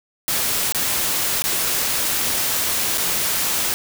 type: noise with dropouts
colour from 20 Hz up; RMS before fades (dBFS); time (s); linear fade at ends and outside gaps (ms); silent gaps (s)
white; -21; 0.28-3.74; 0; 0.723-0.747 / 1.421-1.44 / 2.975-2.98
effects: none